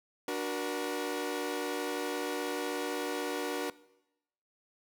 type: chord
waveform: sawtooth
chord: D augmented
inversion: none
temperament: equal with one note detuned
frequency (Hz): 293.7 / 370 / 476.5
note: D4 / F#4 / A#4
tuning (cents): 0 / 0 / +38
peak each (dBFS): -33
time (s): 0.28-3.7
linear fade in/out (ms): 2
effects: noise-tail reverb RT60 0.9 s tail -20 dB re dry